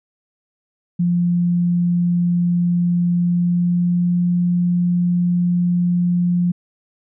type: tone with pitch glide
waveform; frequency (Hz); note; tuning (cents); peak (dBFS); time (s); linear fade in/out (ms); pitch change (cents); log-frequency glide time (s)
sine; 174.61 to 176.03; F3 to F3; 0 to +14; -14; 0.99-6.52; 10; +14; 3.09-4.23
effects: none